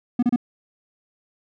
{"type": "tone bursts", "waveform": "triangle", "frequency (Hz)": 242.8, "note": "B3", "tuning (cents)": -29, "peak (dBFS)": -13, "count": 3, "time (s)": [0.19, 0.361], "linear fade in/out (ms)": 5, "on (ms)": 37, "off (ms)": 30, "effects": []}